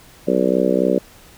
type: harmonic tone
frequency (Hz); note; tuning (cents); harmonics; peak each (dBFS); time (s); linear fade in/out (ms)
63.6; C2; -48; 3 / 4 / 5 / 6 / 7 / 8 / 9; -22 / -22 / -22 / -22 / -22 / -22 / -22; 0.27-0.99; 10
effects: pink hiss -46 dBFS RMS until 1.37 s